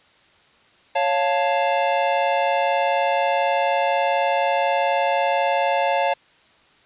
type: chord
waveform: square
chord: Db augmented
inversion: none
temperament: equal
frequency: 554.4 / 698.5 / 880 Hz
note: Db5 / F5 / A5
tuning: 0 / 0 / 0 cents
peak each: -23 dBFS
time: 0.95-6.14 s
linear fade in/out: 10 ms
effects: white hiss -55 dBFS RMS until 6.85 s + resampled to 8000 Hz